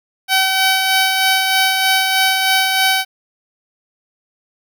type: tone with tremolo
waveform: 10% pulse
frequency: 763 Hz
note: G5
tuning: 47 cents flat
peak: -3 dBFS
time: 0.28-3.05 s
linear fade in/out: 50 ms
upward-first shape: sine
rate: 3.2 Hz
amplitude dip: 35%
effects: none